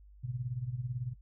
sine tone with tremolo, 124 Hz, B2, 7 cents sharp, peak -31 dBFS, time 0.23-1.14 s, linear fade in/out 20 ms, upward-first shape sine, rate 18 Hz, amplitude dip 80%, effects noise-tail reverb RT60 0.1 s tail -17 dB re dry + added 50 Hz sine -53 dBFS peak until 1.21 s

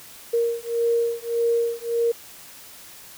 sine beating tone pair, 466.2 / 467.9 Hz, A#4 / A#4, 0 / +6 cents, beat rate 1.7 Hz, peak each -23 dBFS, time 0.33-2.12 s, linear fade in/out 10 ms, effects white hiss -44 dBFS RMS until 3.17 s

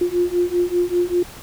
sine beating tone pair, 350 / 355.1 Hz, F4 / F4, +4 / +29 cents, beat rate 5.1 Hz, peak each -20 / -19 dBFS, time 0.01-1.23 s, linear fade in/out 5 ms, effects pink hiss -39 dBFS RMS until 1.42 s

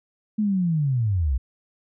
sine linear sweep, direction down, 218.2 to 57.8 Hz, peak -19 dBFS, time 0.38-1.38 s, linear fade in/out 10 ms, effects none

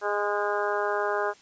harmonic tone with a mistuned harmonic, 206 Hz, G#3, 14 cents flat, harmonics 2 / 3 / 4 / 5 / 6 / 7 / 8, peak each -29 / -31 / -32 / -33 / -34 / -34 / -35 dBFS, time 0.01-1.34 s, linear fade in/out 50 ms, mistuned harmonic 8, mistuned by -29 cents, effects white hiss -55 dBFS RMS until 1.41 s + resampled to 16000 Hz

